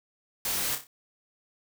white noise with echo, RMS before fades -30 dBFS, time 0.45-0.75 s, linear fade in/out 2 ms, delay 30 ms, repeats 4, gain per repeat -7 dB, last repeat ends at 0.87 s, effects none

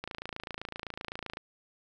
click train, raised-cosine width 0.3 ms, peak -21 dBFS, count 38, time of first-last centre 0.04-1.371 s, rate 27.8 Hz, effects none

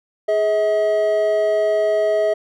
triangle tone pair together, 418.6 / 640.9 Hz, G#4 / E5, +14 / -49 cents, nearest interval perfect fifth, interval 737 cents, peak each -19 / -14 dBFS, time 0.28-2.34 s, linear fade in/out 10 ms, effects none

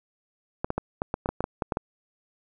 clicks, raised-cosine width 1 ms, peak -12 dBFS, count 12, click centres 0.645 / 0.704 / 0.78 / 1.019 / 1.141 / 1.259 / 1.29 / 1.406 / 1.441 / 1.622 / 1.722 / 1.771 s, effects none

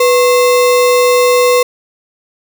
sine tone with sample-and-hold, 493.9 Hz, B4, in tune, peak -6 dBFS, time 0-1.63 s, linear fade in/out 5 ms, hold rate 1575 Hz, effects none

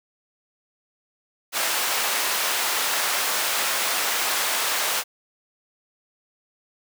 pink high-pass noise, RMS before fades -24 dBFS, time 1.52-5.04 s, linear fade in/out 50 ms, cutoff 810 Hz, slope 12 dB/octave, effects none

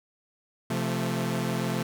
sawtooth chord, F major, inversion second, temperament equal with one note detuned, 130.81 / 172.11 / 220 Hz, C3 / F3 / A3, 0 / -25 / 0 cents, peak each -27 dBFS, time 0.7-1.83 s, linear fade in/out 5 ms, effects none

